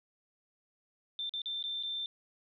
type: tone with dropouts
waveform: sine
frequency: 3567 Hz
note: A7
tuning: 23 cents sharp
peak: -34 dBFS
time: 1.19-2.06 s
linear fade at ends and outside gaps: 1 ms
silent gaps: 1.294-1.337 / 1.418-1.458 / 1.627-1.639 / 1.827-1.834 s
effects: none

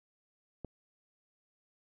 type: click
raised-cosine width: 2 ms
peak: -27 dBFS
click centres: 0.647 s
effects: none

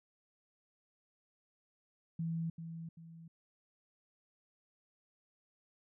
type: tone with echo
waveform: sine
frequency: 164.81 Hz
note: E3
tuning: in tune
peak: -34 dBFS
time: 2.19-2.5 s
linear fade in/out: 5 ms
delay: 390 ms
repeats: 2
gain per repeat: -8 dB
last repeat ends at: 3.28 s
effects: none

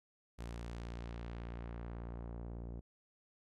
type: tone with low-pass filter sweep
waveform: sawtooth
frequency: 58.27 Hz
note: A#1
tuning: in tune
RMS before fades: -45 dBFS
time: 0.38-2.81 s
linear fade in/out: 20 ms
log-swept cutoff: 11000 to 500 Hz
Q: 0.77
effects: none

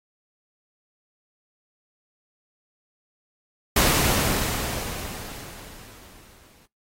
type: noise with exponential decay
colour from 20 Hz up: pink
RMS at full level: -17 dBFS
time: 3.76-6.66 s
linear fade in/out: 5 ms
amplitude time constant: 630 ms
effects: noise-tail reverb RT60 0.2 s tail -23 dB re dry + AAC 48 kbps

